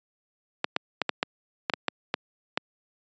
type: clicks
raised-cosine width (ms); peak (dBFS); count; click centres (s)
0.3; -7; 10; 0.644 / 0.764 / 1.017 / 1.093 / 1.229 / 1.698 / 1.737 / 1.883 / 2.141 / 2.575
effects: high-pass 200 Hz 12 dB/octave + resampled to 16000 Hz